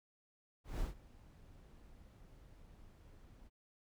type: noise with ADSR envelope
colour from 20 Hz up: brown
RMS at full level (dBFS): -38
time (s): 0.64-3.5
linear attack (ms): 170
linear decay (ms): 130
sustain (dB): -21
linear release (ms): 34
effects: none